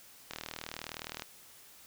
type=click train; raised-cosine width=0.2 ms; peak=-21 dBFS; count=37; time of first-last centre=0.31-1.221 s; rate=39.5 Hz; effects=white hiss -56 dBFS RMS until 1.86 s